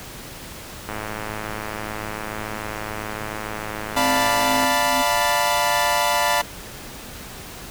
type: click train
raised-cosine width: 0.5 ms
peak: -14 dBFS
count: 403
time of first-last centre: 0.89-4.647 s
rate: 107 Hz
type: tone with tremolo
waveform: triangle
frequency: 261.6 Hz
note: C4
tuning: in tune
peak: -22 dBFS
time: 3.95-5.03 s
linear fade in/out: 20 ms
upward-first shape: sine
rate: 2 Hz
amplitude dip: 75%
type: chord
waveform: sawtooth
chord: B half-diminished seventh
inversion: first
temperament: equal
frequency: 587.3 / 698.5 / 880 / 987.8 Hz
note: D5 / F5 / A5 / B5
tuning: 0 / 0 / 0 / 0 cents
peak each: -21 / -20 / -20 / -18 dBFS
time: 3.96-6.42 s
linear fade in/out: 10 ms
effects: pink hiss -37 dBFS RMS until 7.7 s